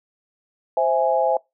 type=chord; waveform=sine; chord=C augmented; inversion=none; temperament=equal; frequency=523.3 / 659.3 / 830.6 Hz; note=C5 / E5 / G#5; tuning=0 / 0 / 0 cents; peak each=-21 / -20 / -21 dBFS; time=0.77-1.37 s; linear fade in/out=2 ms; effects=noise-tail reverb RT60 0.2 s tail -24 dB re dry